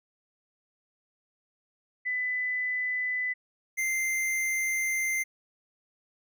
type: tone pair in turn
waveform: sine / square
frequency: 2000 / 2087 Hz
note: B6 / C7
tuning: +21 / -5 cents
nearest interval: minor second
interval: 74 cents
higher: second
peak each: -27 dBFS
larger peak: neither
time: 2.05-3.34 / 3.77-5.24 s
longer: second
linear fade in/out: 20 ms
effects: none